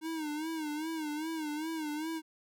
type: tone with vibrato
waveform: square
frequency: 311.1 Hz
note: D#4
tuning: in tune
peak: -35 dBFS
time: 0.01-2.22 s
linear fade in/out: 50 ms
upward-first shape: sine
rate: 2.5 Hz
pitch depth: 86 cents each way
effects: none